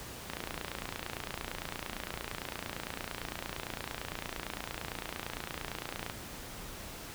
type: click train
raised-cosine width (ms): 0.3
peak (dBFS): -20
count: 168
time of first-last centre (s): 0.3-6.099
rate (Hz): 28.8
effects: pink hiss -45 dBFS RMS until 7.14 s